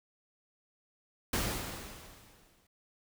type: noise with exponential decay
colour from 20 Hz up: pink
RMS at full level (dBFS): -30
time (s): 1.33-2.67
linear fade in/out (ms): 5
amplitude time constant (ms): 290
effects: none